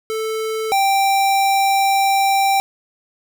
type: tone pair in turn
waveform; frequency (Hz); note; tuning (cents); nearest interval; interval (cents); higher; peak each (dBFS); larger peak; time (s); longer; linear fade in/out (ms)
square; 440 / 784; A4 / G5; 0 / 0; minor seventh; 1000; second; -21 / -14; second; 0.1-0.72 / 0.72-2.6; second; 0
effects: none